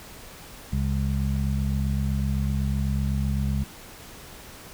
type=harmonic tone; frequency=67.9 Hz; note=C#2; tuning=35 cents flat; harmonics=1 / 2 / 3; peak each=-25 / -27 / -29 dBFS; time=0.72-3.64 s; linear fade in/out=10 ms; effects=pink hiss -44 dBFS RMS until 4.73 s